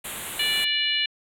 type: band-stop noise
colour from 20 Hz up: white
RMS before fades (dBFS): -31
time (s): 0.04-0.65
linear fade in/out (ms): 10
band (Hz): 3800 to 7400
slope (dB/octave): 48
type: harmonic tone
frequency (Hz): 585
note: D5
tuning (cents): -7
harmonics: 3 / 4 / 5 / 6 / 7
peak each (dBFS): -31 / -28 / -24 / -31 / -30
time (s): 0.39-1.06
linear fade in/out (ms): 5
effects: low-pass 12000 Hz 12 dB/octave